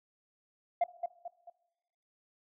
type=tone with echo; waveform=sine; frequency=696 Hz; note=F5; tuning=6 cents flat; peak=-22 dBFS; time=0.81-0.84 s; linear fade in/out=5 ms; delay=220 ms; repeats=3; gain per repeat=-8 dB; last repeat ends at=1.5 s; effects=noise-tail reverb RT60 1.0 s tail -19 dB re dry + tanh soft clip ceiling -23 dBFS